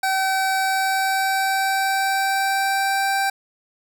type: tone with pitch glide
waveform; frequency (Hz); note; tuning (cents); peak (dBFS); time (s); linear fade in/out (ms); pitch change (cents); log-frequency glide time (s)
25% pulse; 767 to 783.1; G5 to G5; -38 to -2; -15; 0.03-3.3; 5; +36; 0.57-3.14
effects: none